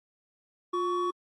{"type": "tone pair together", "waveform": "triangle", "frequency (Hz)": [354, 1124], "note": ["F4", "C#6"], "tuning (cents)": [23, 24], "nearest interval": "octave + minor sixth", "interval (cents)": 2001, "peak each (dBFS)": -27, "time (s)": [0.73, 1.11], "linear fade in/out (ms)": 10, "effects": ["MP3 48 kbps"]}